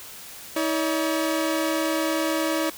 sawtooth tone pair together, 319.7 / 569.6 Hz, D#4 / C#5, +47 / +47 cents, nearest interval minor seventh, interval 1000 cents, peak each -20 / -23 dBFS, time 0.56-2.7 s, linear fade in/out 5 ms, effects white hiss -41 dBFS RMS until 2.77 s

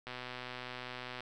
click train, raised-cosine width 0.3 ms, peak -26 dBFS, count 143, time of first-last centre 0.07-1.206 s, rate 125 Hz, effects none

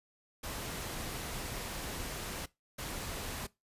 pink noise bursts at uneven times, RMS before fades -40 dBFS, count 2, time 0.43-2.46 / 2.78-3.47 s, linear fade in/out 10 ms, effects noise-tail reverb RT60 0.2 s tail -20 dB re dry + resampled to 32000 Hz

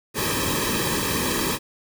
pink noise with comb filter, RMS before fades -24 dBFS, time 0.14-1.59 s, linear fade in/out 50 ms, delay 1.4 ms, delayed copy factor -1, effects none

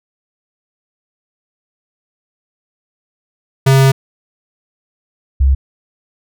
square / sine tone pair in turn, 134.6 / 67.3 Hz, C3 / C2, +49 / +49 cents, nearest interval octave, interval 1200 cents, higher first, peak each -7 dBFS, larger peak neither, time 3.66-3.92 / 5.4-5.55 s, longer first, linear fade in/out 10 ms, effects none

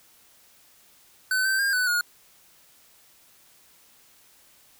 square tone with pitch steps, 1516 / 1550 / 1608 / 1496 / 1438 Hz, F#6 / G6 / G6 / F#6 / F#6, +42 / -20 / +44 / +19 / -50 cents, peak -22 dBFS, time 1.31-2.01 s, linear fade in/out 2 ms, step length 140 ms, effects white hiss -57 dBFS RMS until 4.79 s

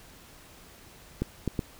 clicks, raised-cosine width 3 ms, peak -14 dBFS, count 3, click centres 1.22 / 1.477 / 1.592 s, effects pink hiss -52 dBFS RMS until 1.79 s

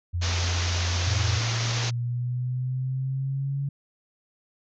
sine tone with pitch glide, 87.31 to 88.12 Hz, F2 to F2, 0 to +16 cents, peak -24 dBFS, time 0.13-1.39 s, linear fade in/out 20 ms, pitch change +16 cents, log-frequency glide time 0.78-1.04 s
white low-pass noise, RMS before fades -31 dBFS, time 0.21-1.91 s, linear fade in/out 20 ms, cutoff 6600 Hz, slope 96 dB/octave
sine exponential sweep, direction up, 110 to 140.5 Hz, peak -25 dBFS, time 1.07-3.69 s, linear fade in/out 5 ms
effects none

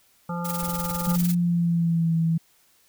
harmonic tone, 172.8 Hz, F3, 18 cents flat, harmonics 1 / 3 / 5 / 7 / 8, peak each -28 / -36 / -35 / -36 / -41 dBFS, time 0.29-1.16 s, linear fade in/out 5 ms
blue noise with tremolo, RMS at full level -29 dBFS, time 0.44-1.35 s, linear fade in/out 20 ms, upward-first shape triangle, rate 20 Hz, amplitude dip 85%
brown noise bursts, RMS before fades -36 dBFS, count 12, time 0.62-1.241 s, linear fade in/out 5 ms, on 27 ms, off 27 ms
sine tone with pitch glide, 174.8 to 164.04 Hz, F3 to E3, +2 to -8 cents, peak -19 dBFS, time 1.07-2.38 s, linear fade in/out 10 ms, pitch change -110 cents, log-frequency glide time 1.34-2.15 s
effects white hiss -61 dBFS RMS until 2.88 s

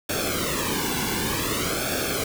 pink noise with flanger, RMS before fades -26 dBFS, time 0.09-2.24 s, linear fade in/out 5 ms, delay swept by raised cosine 1 to 1.62 ms, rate 0.54 Hz, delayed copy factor -0.8, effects none

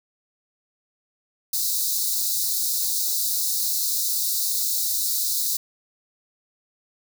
white high-pass noise, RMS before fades -24 dBFS, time 1.53-5.57 s, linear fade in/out 5 ms, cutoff 3800 Hz, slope 96 dB/octave, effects none

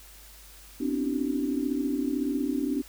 sine tone cluster, 253.2 / 267.3 / 289.1 / 322.7 / 380.5 Hz, B3 / C4 / D4 / E4 / F#4, +43 / +37 / -27 / -37 / +48 cents, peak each -31 / -35 / -28 / -36 / -36 dBFS, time 0.8-2.82 s, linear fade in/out 10 ms, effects added 50 Hz sine -51 dBFS peak until 2.88 s + white hiss -51 dBFS RMS until 2.88 s

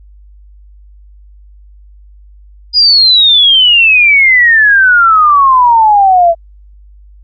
sine exponential sweep, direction down, 4978 to 659.3 Hz, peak -3 dBFS, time 2.73-6.35 s, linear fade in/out 50 ms, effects added 50 Hz sine -35 dBFS peak until 7.23 s + Opus 48 kbps

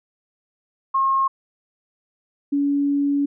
sine tone pair in turn, 1077 / 283.7 Hz, C6 / C#4, +50 / +40 cents, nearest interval octave + major seventh, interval 2310 cents, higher first, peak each -16 / -17 dBFS, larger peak first, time 0.94-1.28 / 2.52-3.26 s, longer second, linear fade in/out 10 ms, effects none

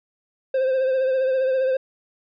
triangle tone with vibrato, 523.3 Hz, C5, in tune, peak -16 dBFS, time 0.54-1.77 s, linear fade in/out 5 ms, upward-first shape triangle, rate 15 Hz, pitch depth 42 cents each way, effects resampled to 11025 Hz

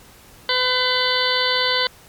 harmonic tone, 505 Hz, B4, 39 cents sharp, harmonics 1 / 2 / 3 / 4 / 6 / 7 / 8 / 9, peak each -25 / -25 / -25 / -25 / -25 / -25 / -25 / -25 dBFS, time 0.49-1.87 s, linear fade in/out 2 ms, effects pink hiss -47 dBFS RMS until 2.08 s + MP3 96 kbps

